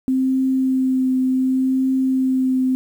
sine tone with vibrato, 260.7 Hz, C4, 6 cents flat, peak -15 dBFS, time 0.08-2.75 s, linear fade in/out 0 ms, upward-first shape triangle, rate 0.68 Hz, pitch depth 17 cents each way, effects 8-bit

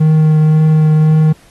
triangle tone with vibrato, 155.56 Hz, D#3, in tune, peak -4 dBFS, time 0-1.33 s, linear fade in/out 10 ms, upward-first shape triangle, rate 1.9 Hz, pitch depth 12 cents each way, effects pink hiss -47 dBFS RMS until 1.5 s + AAC 32 kbps

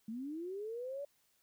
sine linear sweep, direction up, 212.3 to 580 Hz, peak -39 dBFS, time 0.08-1.05 s, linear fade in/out 5 ms, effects white hiss -74 dBFS RMS until 1.42 s

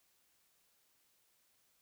silence, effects white hiss -74 dBFS RMS until 1.81 s

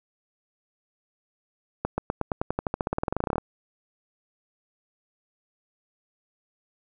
accelerating click train, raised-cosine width 1 ms, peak -11 dBFS, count 25, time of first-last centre 1.85-3.382 s, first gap 130 ms, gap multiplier 0.93, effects none

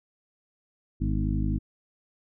harmonic tone with a mistuned harmonic, 51.8 Hz, G#1, 4 cents flat, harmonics 1 / 2 / 3 / 4 / 5 / 6, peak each -27 / -30 / -32 / -33 / -34 / -35 dBFS, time 1-1.59 s, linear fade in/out 20 ms, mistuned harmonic 5, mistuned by -46 cents, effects none

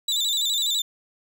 35% pulse tone with vibrato, 3737 Hz, A#7, 4 cents sharp, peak -20 dBFS, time 0.08-0.82 s, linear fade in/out 5 ms, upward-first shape square, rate 12 Hz, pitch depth 77 cents each way, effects none

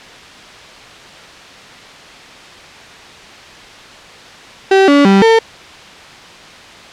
35% pulse tone with pitch steps, 386.2 / 285.4 / 195.7 / 451.4 Hz, G4 / D4 / G3 / A4, -26 / -49 / -3 / +44 cents, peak -4 dBFS, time 4.71-5.39 s, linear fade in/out 5 ms, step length 170 ms, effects white hiss -35 dBFS RMS until 6.92 s + low-pass 4000 Hz 12 dB/octave

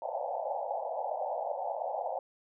white band-pass noise, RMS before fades -35 dBFS, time 0.02-2.19 s, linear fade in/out 2 ms, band 520 to 870 Hz, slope 96 dB/octave, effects none

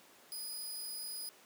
15% pulse tone, 4961 Hz, D#8, 6 cents flat, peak -34 dBFS, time 0.32-1.29 s, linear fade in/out 0 ms, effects pink hiss -60 dBFS RMS until 1.45 s + high-pass 300 Hz 12 dB/octave

